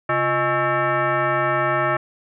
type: tone with frequency modulation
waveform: sine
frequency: 349.2 Hz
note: F4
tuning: in tune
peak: -17 dBFS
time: 0.09-1.97 s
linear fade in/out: 5 ms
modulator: 485 Hz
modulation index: 3.2
effects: none